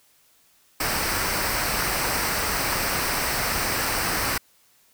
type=noise with comb filter; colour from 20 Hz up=pink; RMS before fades=-25 dBFS; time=0.8-4.38 s; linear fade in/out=5 ms; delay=0.29 ms; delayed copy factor=-0.55; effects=white hiss -60 dBFS RMS until 4.93 s

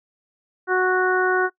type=harmonic tone; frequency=369.1 Hz; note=F#4; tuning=4 cents flat; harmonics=1 / 2 / 3 / 4 / 5; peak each=-20 / -25 / -26 / -21 / -32 dBFS; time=0.67-1.5 s; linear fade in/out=50 ms; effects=noise-tail reverb RT60 0.1 s tail -22 dB re dry

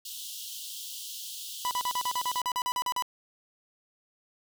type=high-pass noise; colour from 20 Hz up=pink; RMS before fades=-40 dBFS; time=0.05-2.41 s; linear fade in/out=5 ms; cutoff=2900 Hz; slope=96 dB/octave
type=tone bursts; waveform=45% pulse; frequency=990 Hz; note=B5; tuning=4 cents sharp; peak=-27 dBFS; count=14; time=1.65-3.023 s; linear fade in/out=0 ms; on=60 ms; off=41 ms
effects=none

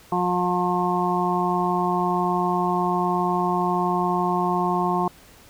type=harmonic tone; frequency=178.8 Hz; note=F3; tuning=41 cents sharp; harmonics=1 / 2 / 4 / 5 / 6; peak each=-26 / -26 / -26 / -26 / -26 dBFS; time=0.12-5.08 s; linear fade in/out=2 ms; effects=pink hiss -50 dBFS RMS until 5.49 s

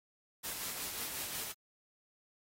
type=noise with tremolo; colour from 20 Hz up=white; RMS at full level=-39 dBFS; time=0.43-1.53 s; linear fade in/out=20 ms; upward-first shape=sine; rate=5.5 Hz; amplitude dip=35%; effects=AAC 48 kbps

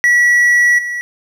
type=tone with level steps; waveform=triangle; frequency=1938 Hz; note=B6; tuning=33 cents flat; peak=-6 / -17 dBFS; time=0.04-1.01 s; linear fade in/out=0 ms; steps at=0.78 s; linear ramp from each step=10 ms; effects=none

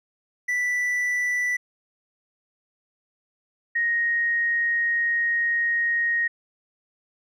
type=tone pair in turn; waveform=triangle / sine; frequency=1973 / 1871.1 Hz; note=B6 / A#6; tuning=-2 / +6 cents; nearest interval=minor second; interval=92 cents; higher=first; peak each=-20 dBFS; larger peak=neither; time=0.48-1.57 / 3.75-6.28 s; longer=second; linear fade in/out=10 ms; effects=none

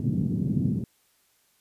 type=band-pass noise; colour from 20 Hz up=pink; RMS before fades=-26 dBFS; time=0-0.84 s; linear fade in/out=2 ms; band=120 to 240 Hz; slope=24 dB/octave; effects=white hiss -66 dBFS RMS until 1.6 s + resampled to 32000 Hz

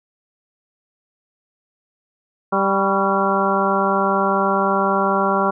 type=harmonic tone with a mistuned harmonic; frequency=196 Hz; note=G3; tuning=in tune; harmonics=1 / 2 / 3 / 4 / 5 / 6 / 7; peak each=-23 / -23 / -23 / -23 / -23 / -23 / -23 dBFS; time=2.52-5.51 s; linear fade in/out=10 ms; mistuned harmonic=6; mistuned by=-68 cents; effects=none

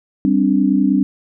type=chord; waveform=sine; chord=G suspended fourth; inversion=none; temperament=equal with one note detuned; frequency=196 / 261.6 / 291.6 Hz; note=G3 / C4 / D4; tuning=0 / 0 / -12 cents; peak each=-16 dBFS; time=0.25-1.03 s; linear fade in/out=0 ms; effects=none

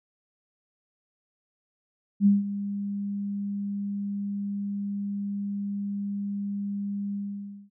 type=tone with ADSR envelope; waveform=sine; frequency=201.3 Hz; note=G3; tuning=46 cents sharp; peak=-14 dBFS; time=2.2-7.7 s; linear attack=60 ms; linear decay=170 ms; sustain=-14 dB; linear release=560 ms; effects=none

